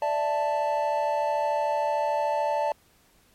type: chord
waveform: triangle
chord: D suspended second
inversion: none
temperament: just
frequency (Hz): 587.3 / 660.7 / 881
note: D5 / E5 / A5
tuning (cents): 0 / +4 / +2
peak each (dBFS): -25 / -29 / -24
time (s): 0.02-2.72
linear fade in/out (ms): 2
effects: pink hiss -61 dBFS RMS until 3.34 s + MP3 64 kbps